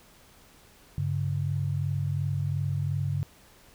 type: tone pair together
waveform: sine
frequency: 99.2 / 142 Hz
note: G2 / C#3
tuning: +21 / +42 cents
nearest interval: tritone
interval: 621 cents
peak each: -29 / -28 dBFS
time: 0.98-3.23 s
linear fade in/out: 0 ms
effects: pink hiss -56 dBFS RMS until 3.74 s